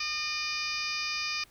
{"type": "harmonic tone with a mistuned harmonic", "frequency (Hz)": 608, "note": "D#5", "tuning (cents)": -40, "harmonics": [2, 3, 4, 5, 6, 7, 8, 9, 10], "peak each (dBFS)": [-40, -43, -34, -44, -43, -44, -35, -42, -45], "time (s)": [0, 1.44], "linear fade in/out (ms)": 5, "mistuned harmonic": 5, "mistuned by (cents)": -37, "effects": ["added 50 Hz sine -60 dBFS peak until 1.5 s", "pink hiss -60 dBFS RMS until 1.5 s"]}